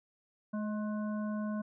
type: harmonic tone with a mistuned harmonic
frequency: 212.6 Hz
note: G#3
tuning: 41 cents sharp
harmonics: 1 / 3 / 5 / 7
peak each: -33 / -43 / -47 / -50 dBFS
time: 0.53-1.62 s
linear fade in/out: 10 ms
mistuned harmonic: 3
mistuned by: -24 cents
effects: none